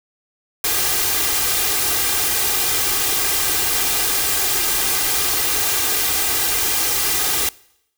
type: noise with comb filter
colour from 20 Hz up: white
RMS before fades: -19 dBFS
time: 0.64-7.49 s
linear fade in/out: 2 ms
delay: 2.5 ms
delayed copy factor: +0.65
effects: noise-tail reverb RT60 0.8 s tail -23 dB re dry